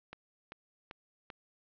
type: click train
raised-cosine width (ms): 0.3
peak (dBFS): -28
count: 4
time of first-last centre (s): 0.13-1.302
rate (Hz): 2.56
effects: low-pass 4000 Hz 12 dB/octave